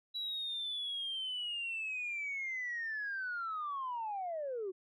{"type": "linear sweep", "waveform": "sine", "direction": "down", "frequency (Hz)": [3931, 358.3], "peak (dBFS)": -35, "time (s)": [0.14, 4.72], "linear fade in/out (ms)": 20, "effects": ["tanh soft clip ceiling -32 dBFS"]}